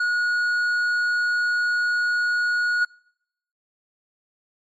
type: tone with tanh clipping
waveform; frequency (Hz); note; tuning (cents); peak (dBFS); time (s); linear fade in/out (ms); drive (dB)
triangle; 1452; F#6; -33; -21; 0-2.85; 5; 10
effects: noise-tail reverb RT60 0.8 s tail -25 dB re dry + AAC 64 kbps